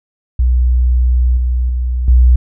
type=tone with level steps; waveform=sine; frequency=61.74 Hz; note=B1; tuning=in tune; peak=-8 / -11 / -13 / -4 dBFS; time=0.39-2.36 s; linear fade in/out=5 ms; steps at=1.37 / 1.69 / 2.08 s; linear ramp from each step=2 ms; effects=none